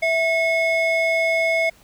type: ring-modulated tone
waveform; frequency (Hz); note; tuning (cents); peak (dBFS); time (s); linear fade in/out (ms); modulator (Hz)
triangle; 1419; F6; +27; -12; 0.02-1.7; 10; 762
effects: pink hiss -53 dBFS RMS until 1.83 s